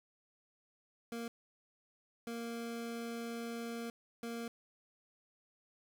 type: tone bursts at uneven times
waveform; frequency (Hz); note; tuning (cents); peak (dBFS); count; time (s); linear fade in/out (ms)
25% pulse; 232.8; A#3; -2; -36; 3; 1.12-1.28 / 2.27-3.9 / 4.23-4.48; 2
effects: none